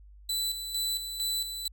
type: tone with tremolo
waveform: sawtooth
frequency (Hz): 3987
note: B7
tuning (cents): +16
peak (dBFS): -25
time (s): 0.29-1.68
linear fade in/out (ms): 5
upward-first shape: square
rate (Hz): 2.2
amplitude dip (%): 55
effects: added 50 Hz sine -49 dBFS peak until 1.72 s